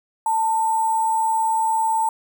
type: tone with sample-and-hold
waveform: sine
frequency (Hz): 891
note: A5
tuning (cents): +22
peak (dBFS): -17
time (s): 0.26-2.09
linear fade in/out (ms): 2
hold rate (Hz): 8820
effects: none